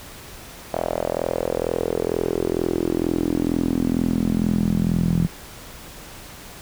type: tone with band-pass filter sweep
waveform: sawtooth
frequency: 42.17 Hz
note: E1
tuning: 40 cents sharp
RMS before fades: -22 dBFS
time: 0.73-5.27 s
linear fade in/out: 0 ms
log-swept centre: 650 to 170 Hz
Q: 4.3
effects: pink hiss -40 dBFS RMS until 6.61 s